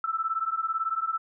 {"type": "beating tone pair", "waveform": "sine", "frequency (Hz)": [1313, 1331], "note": ["E6", "E6"], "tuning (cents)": [-7, 16], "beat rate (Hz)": 18, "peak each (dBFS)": -29, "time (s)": [0.04, 1.18], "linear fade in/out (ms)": 2, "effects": []}